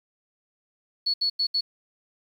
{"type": "tone bursts at uneven times", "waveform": "sine", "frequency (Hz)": 4399, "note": "C#8", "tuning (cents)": -14, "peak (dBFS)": -21, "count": 4, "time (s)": [[1.06, 1.14], [1.21, 1.3], [1.39, 1.47], [1.54, 1.61]], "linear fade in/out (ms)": 10, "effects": ["9-bit"]}